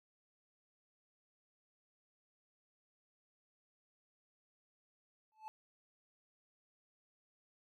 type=tone with exponential growth; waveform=triangle; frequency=870 Hz; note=A5; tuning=20 cents flat; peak=-39 dBFS; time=5.32-5.48 s; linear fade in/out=0 ms; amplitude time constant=34 ms; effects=none